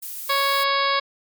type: noise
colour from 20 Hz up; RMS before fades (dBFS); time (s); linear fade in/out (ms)
violet; -32; 0.02-0.64; 10
type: harmonic tone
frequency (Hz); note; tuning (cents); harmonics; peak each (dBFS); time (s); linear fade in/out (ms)
554.4; C#5; 0; 1 / 2 / 3 / 4 / 5 / 6 / 7 / 8 / 9; -27 / -21 / -28 / -27 / -35 / -30 / -29 / -31 / -32; 0.29-1; 10
effects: MP3 96 kbps